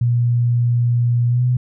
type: tone with pitch glide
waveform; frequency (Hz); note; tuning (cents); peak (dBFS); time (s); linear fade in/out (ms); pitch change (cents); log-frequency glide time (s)
sine; 120 to 124.59; B2 to B2; -49 to +16; -13; 0.01-1.57; 5; +65; 1.28-1.43
effects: none